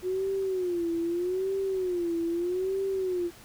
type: tone with vibrato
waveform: sine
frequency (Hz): 360.9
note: F#4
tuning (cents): -43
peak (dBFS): -26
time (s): 0.02-3.31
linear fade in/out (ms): 50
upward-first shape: sine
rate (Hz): 0.8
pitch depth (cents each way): 130
effects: pink hiss -51 dBFS RMS until 3.44 s